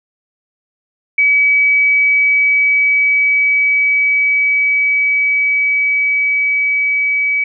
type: tone with level ramp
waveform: sine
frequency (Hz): 2280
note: C#7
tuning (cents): +48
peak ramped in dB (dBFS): -8 to -12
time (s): 1.18-7.44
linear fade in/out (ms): 5
effects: none